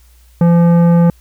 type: tone with tanh clipping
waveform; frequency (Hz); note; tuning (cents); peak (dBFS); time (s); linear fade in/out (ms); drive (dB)
sine; 170.8; F3; -38; -8; 0.41-1.1; 2; 13
effects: added 60 Hz sine -43 dBFS peak until 1.2 s + white hiss -53 dBFS RMS until 1.2 s